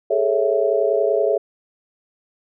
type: chord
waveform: sine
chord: A major seventh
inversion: third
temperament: equal with one note detuned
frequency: 409.4 / 440 / 554.4 / 659.3 Hz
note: G#4 / A4 / C#5 / E5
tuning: -25 / 0 / 0 / 0 cents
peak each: -21 dBFS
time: 0.1-1.38 s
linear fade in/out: 10 ms
effects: none